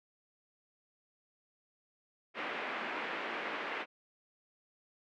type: band-pass noise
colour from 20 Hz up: white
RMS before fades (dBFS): -39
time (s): 2.34-3.86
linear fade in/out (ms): 50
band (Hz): 240 to 2400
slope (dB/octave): 24
effects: none